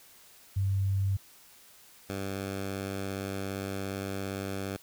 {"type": "tone pair in turn", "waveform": ["sine", "10% pulse"], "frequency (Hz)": [97.4, 97.4], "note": ["G2", "G2"], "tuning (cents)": [-11, -11], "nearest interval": "unison", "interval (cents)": 0, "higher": "neither", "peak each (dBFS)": -25, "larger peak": "neither", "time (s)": [[0.56, 1.17], [2.09, 4.77]], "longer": "second", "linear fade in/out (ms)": 10, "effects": ["white hiss -56 dBFS RMS until 4.82 s"]}